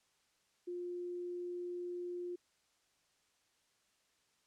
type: tone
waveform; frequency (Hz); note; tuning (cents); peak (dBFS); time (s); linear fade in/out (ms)
sine; 353.5; F4; +21; -39; 0.67-2.36; 10
effects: white hiss -75 dBFS RMS until 4.46 s + low-pass 8000 Hz 12 dB/octave